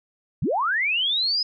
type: linear sweep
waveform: sine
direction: up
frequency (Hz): 87 to 5100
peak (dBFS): -20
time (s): 0.42-1.43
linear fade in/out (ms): 5
effects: none